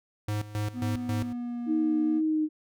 square tone with tremolo, 105.1 Hz, G#2, 21 cents sharp, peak -28 dBFS, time 0.28-1.33 s, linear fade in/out 5 ms, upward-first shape square, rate 3.7 Hz, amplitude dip 80%
triangle tone with pitch glide, 246.9 to 239.3 Hz, B3 to A#3, 0 to +46 cents, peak -29 dBFS, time 0.73-2.22 s, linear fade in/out 50 ms, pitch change -54 cents, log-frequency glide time 0.95-1.6 s
sine tone with vibrato, 311.1 Hz, D#4, in tune, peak -23 dBFS, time 1.66-2.49 s, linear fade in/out 50 ms, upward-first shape triangle, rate 2.2 Hz, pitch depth 19 cents each way
effects none

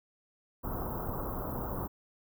pink band-stop noise, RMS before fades -36 dBFS, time 0.63-1.88 s, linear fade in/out 20 ms, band 1300 to 14000 Hz, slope 48 dB/octave, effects none

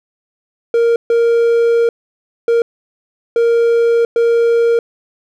triangle tone bursts at uneven times, 466.2 Hz, A#4, in tune, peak -7 dBFS, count 5, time 0.74-0.96 / 1.1-1.89 / 2.48-2.62 / 3.36-4.05 / 4.16-4.79 s, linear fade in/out 2 ms, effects none

